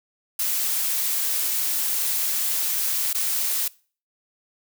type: noise with dropouts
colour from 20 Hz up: blue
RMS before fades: -24 dBFS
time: 0.39-3.68 s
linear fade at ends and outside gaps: 5 ms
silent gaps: 3.131-3.146 s
effects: noise-tail reverb RT60 0.4 s tail -22 dB re dry